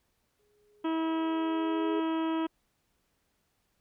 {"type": "tone with exponential growth", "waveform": "sine", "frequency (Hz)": 416.5, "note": "G#4", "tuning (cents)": 5, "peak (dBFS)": -30, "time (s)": [0.39, 2], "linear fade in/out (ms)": 5, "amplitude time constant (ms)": 350}
{"type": "harmonic tone", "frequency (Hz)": 323.3, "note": "E4", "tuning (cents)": -34, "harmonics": [1, 2, 3, 4, 5, 6, 7, 8, 9, 10], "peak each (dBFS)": [-28, -40, -37, -42, -49, -52, -56, -50, -52, -49], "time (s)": [0.84, 2.47], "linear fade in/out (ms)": 10}
{"effects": ["pink hiss -75 dBFS RMS until 3.8 s"]}